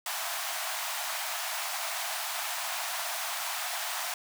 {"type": "high-pass noise", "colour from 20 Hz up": "pink", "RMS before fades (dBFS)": -34, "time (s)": [0.06, 4.14], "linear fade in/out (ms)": 2, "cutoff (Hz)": 640, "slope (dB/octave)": 96, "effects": []}